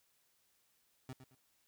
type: tone with echo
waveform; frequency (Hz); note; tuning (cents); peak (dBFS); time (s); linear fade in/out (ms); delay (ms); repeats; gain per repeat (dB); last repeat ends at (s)
25% pulse; 129.8; C3; -13; -40; 1.09-1.13; 2; 110; 2; -10; 1.35
effects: white hiss -75 dBFS RMS until 1.67 s